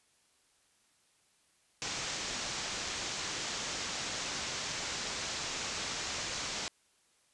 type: low-pass noise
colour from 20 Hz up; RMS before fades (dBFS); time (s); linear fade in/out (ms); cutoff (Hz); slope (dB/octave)
white; -38; 1.82-6.68; 0; 7200; 48
effects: white hiss -70 dBFS RMS until 7.33 s + resampled to 24000 Hz